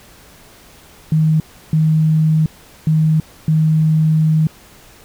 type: tone bursts at uneven times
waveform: sine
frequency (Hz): 157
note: D#3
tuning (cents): +16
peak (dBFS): -10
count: 4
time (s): 1.12-1.4 / 1.73-2.46 / 2.87-3.2 / 3.48-4.47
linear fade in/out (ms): 2
effects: pink hiss -44 dBFS RMS until 5.04 s